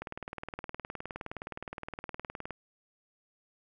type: click train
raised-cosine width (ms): 0.5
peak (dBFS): -23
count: 49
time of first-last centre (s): 0.02-2.507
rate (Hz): 19.3
effects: none